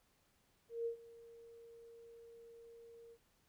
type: tone with ADSR envelope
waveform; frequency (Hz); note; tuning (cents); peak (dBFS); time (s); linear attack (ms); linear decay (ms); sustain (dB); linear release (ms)
sine; 463.9; A#4; -8; -35; 0.69-3.18; 170; 100; -20; 58
effects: pink hiss -75 dBFS RMS until 3.48 s